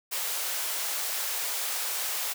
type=high-pass noise; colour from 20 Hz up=white; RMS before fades=-31 dBFS; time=0.11-2.34 s; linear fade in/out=20 ms; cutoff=480 Hz; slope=24 dB/octave; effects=none